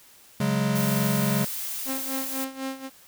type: chord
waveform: square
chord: C# suspended fourth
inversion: none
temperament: equal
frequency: 138.59 / 185 / 207.7 Hz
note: C#3 / F#3 / G#3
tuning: 0 / 0 / 0 cents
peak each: -27 / -29 / -26 dBFS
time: 0.4-1.45 s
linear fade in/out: 5 ms
type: noise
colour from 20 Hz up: blue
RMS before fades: -32 dBFS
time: 0.75-2.45 s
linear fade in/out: 10 ms
type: tone with tremolo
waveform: sawtooth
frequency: 266.4 Hz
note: C4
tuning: 31 cents sharp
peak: -24 dBFS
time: 1.85-2.9 s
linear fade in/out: 50 ms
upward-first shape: sine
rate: 4 Hz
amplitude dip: 80%
effects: white hiss -53 dBFS RMS until 3.07 s